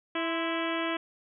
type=harmonic tone with a mistuned harmonic; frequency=329.6 Hz; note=E4; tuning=in tune; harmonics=1 / 2 / 3 / 4 / 5 / 6 / 7 / 8 / 9 / 10; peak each=-32 / -35 / -37 / -38 / -39 / -40 / -40 / -41 / -42 / -42 dBFS; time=0.15-0.97 s; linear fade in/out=5 ms; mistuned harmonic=3; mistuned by=+65 cents; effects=none